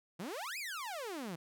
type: exponential two-way sweep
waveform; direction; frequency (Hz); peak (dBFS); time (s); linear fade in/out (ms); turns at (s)
sawtooth; up then down; 155.56 to 2582 to 155.56; -36; 0.19-1.36; 10; 0.58
effects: none